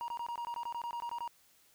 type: tone bursts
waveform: triangle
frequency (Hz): 946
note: A#5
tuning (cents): +25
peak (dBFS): -34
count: 14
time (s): 0.01-1.277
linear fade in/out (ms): 0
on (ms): 71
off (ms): 21
effects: white hiss -66 dBFS RMS until 1.74 s